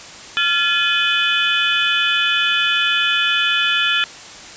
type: tone cluster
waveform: sine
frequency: 1385 / 1713 / 2497 / 3030 / 3452 Hz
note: F6 / A6 / D#7 / F#7 / A7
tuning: -15 / -47 / +6 / +40 / -34 cents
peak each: -21 dBFS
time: 0.37-4.04 s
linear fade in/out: 0 ms
effects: white hiss -36 dBFS RMS until 4.56 s + resampled to 16000 Hz